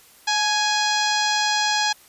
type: harmonic tone with a mistuned harmonic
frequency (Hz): 831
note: G#5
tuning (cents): +1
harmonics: 1 / 2 / 3 / 4 / 5 / 6 / 7 / 8 / 9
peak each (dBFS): -23 / -25 / -30 / -28 / -27 / -28 / -31 / -35 / -36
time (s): 0.27-1.93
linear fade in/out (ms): 10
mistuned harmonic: 1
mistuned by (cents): +37
effects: white hiss -51 dBFS RMS until 2.08 s + resampled to 32000 Hz